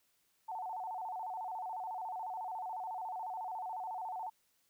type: tone with vibrato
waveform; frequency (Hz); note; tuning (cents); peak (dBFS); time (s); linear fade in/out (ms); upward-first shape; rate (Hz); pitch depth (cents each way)
sine; 810; G#5; -43; -38; 0.48-4.3; 10; square; 14; 160
effects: white hiss -75 dBFS RMS until 4.69 s